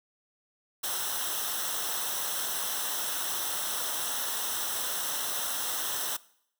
white noise with comb filter, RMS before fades -32 dBFS, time 0.83-6.17 s, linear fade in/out 10 ms, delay 0.43 ms, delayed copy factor -0.75, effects noise-tail reverb RT60 0.7 s tail -21 dB re dry

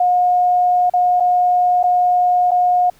sine tone with dropouts, 719 Hz, F#5, 50 cents flat, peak -11 dBFS, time 0-2.9 s, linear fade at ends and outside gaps 5 ms, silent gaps 0.898-0.936 / 1.2-1.204 / 1.83-1.838 / 2.509-2.515 s, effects pink hiss -52 dBFS RMS until 2.99 s

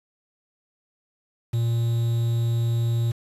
triangle tone with quantisation, 116.54 Hz, A#2, in tune, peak -18 dBFS, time 1.53-3.12 s, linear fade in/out 10 ms, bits 7, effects resampled to 32000 Hz

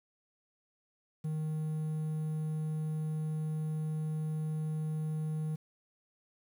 triangle tone with quantisation, 155.56 Hz, D#3, in tune, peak -30 dBFS, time 1.24-5.56 s, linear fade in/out 10 ms, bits 10, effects none

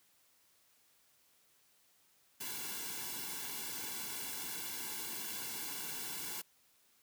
white noise with comb filter, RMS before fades -42 dBFS, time 2.4-6.42 s, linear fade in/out 10 ms, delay 1.6 ms, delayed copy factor -0.95, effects white hiss -70 dBFS RMS until 7.02 s + high-pass 60 Hz 12 dB/octave

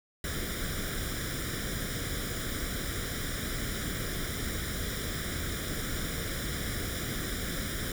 pink noise with comb filter, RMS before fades -34 dBFS, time 0.24-7.92 s, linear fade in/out 2 ms, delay 0.56 ms, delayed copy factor +0.8, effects none

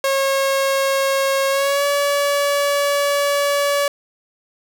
sawtooth tone with pitch glide, 544 to 570.4 Hz, C#5 to C#5, -33 to +49 cents, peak -12 dBFS, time 0.04-3.88 s, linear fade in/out 2 ms, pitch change +82 cents, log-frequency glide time 1.49-1.85 s, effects none

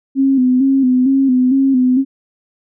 sine tone with vibrato, 261.6 Hz, C4, in tune, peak -9 dBFS, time 0.15-2.05 s, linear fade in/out 50 ms, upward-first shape square, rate 2.2 Hz, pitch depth 57 cents each way, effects none

